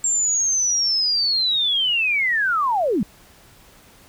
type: linear sweep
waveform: sine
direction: down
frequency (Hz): 7459 to 167.8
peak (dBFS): -17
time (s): 0.04-3.03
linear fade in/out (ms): 2
effects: pink hiss -50 dBFS RMS until 4.08 s